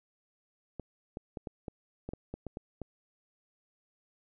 clicks, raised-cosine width 2 ms, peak -25 dBFS, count 11, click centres 0.797 / 1.171 / 1.372 / 1.472 / 1.682 / 2.09 / 2.135 / 2.34 / 2.467 / 2.571 / 2.817 s, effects none

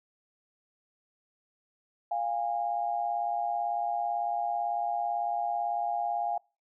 sine tone pair together, 699 / 817 Hz, F5 / G#5, +1 / -29 cents, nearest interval minor third, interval 270 cents, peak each -30 / -31 dBFS, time 2.11-6.38 s, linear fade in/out 5 ms, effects noise-tail reverb RT60 0.3 s tail -26 dB re dry

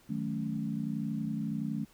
sine chord, D# half-diminished seventh, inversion none, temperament equal with one note detuned, 155.56 / 185 / 217 / 277.2 Hz, D#3 / F#3 / A3 / C#4, 0 / 0 / -24 / 0 cents, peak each -37 / -40 / -34 / -39 dBFS, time 0.09-1.85 s, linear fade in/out 10 ms, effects pink hiss -62 dBFS RMS until 1.93 s

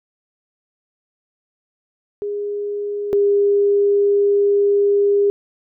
sine tone pair in turn, 410.2 / 404.6 Hz, G#4 / G#4, -21 / -45 cents, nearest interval unison, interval 24 cents, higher first, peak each -21 / -12 dBFS, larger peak second, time 2.22-3.13 / 3.13-5.3 s, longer second, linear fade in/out 0 ms, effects none

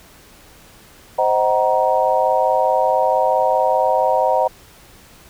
sine chord, C half-diminished seventh, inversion none, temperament just, 523.3 / 627.9 / 753.5 / 941.9 Hz, C5 / Eb5 / Gb5 / Bb5, 0 / +16 / +31 / +18 cents, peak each -19 dBFS, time 1.18-4.48 s, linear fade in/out 10 ms, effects pink hiss -46 dBFS RMS until 5.29 s

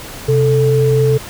sine tone pair together, 130.81 / 440 Hz, C3 / A4, 0 / 0 cents, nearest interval octave + major sixth, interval 2100 cents, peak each -12 dBFS, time 0.28-1.18 s, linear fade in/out 10 ms, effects pink hiss -31 dBFS RMS until 1.29 s

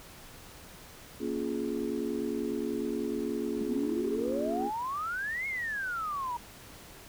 sine chord, Bb minor seventh, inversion none, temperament just, 233.1 / 279.7 / 349.6 / 419.5 Hz, Bb3 / Db4 / F4 / Ab4, 0 / +16 / +2 / +17 cents, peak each -35 dBFS, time 1.19-4.71 s, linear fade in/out 50 ms
sine exponential two-way sweep, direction up then down, 218.4 to 2191 to 935 Hz, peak -31 dBFS, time 3.61-6.37 s, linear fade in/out 5 ms, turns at 5.47 s
effects tanh soft clip ceiling -20 dBFS + pink hiss -50 dBFS RMS until 7.08 s

